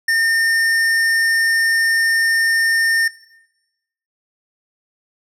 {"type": "tone with hard clipping", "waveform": "sine", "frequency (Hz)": 1816, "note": "A#6", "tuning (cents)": -46, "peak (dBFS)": -15, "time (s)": [0.08, 3.08], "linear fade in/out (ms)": 5, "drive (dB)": 15, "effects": ["noise-tail reverb RT60 1.0 s tail -19 dB re dry", "low-pass 12000 Hz 12 dB/octave"]}